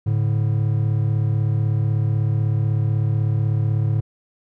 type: tone pair together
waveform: triangle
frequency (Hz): 108.3 / 144.42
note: A2 / D3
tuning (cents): -27 / -29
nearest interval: perfect fourth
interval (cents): 498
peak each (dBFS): -16 / -21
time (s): 0.06-4.01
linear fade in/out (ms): 10
effects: none